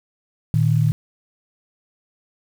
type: tone pair together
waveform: sine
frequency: 115.06 / 153.8 Hz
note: A#2 / D#3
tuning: -22 / -20 cents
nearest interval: perfect fourth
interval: 502 cents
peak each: -17 dBFS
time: 0.54-0.92 s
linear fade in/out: 0 ms
effects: 7-bit